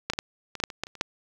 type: clicks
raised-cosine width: 0.2 ms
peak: -9 / -12 / -10 / -19 / -11 / -6 / -22 / -11 / -25 / -28 / -7 dBFS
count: 11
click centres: 0.1 / 0.135 / 0.189 / 0.553 / 0.601 / 0.638 / 0.702 / 0.836 / 0.869 / 0.953 / 1.011 s
effects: 8-bit